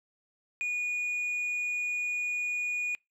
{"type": "tone with tanh clipping", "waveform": "sine", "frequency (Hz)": 2453, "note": "D#7", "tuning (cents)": -25, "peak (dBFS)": -29, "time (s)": [0.61, 2.95], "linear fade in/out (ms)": 0, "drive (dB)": 2, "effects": ["noise-tail reverb RT60 0.2 s tail -26 dB re dry"]}